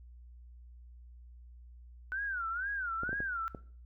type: tone with vibrato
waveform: sine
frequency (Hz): 1480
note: F#6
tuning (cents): 0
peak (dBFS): -33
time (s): 2.12-3.48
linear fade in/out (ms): 0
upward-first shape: sine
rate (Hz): 2.1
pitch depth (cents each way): 190
type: clicks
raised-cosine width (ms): 2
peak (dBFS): -27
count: 5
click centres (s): 3.034 / 3.092 / 3.13 / 3.204 / 3.548
effects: noise-tail reverb RT60 0.5 s tail -18 dB re dry + added 60 Hz sine -50 dBFS peak until 3.85 s